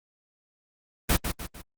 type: noise with echo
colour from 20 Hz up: pink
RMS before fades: -21 dBFS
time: 1.09-1.17 s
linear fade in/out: 10 ms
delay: 150 ms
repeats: 3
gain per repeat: -7 dB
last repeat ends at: 1.62 s
effects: Opus 24 kbps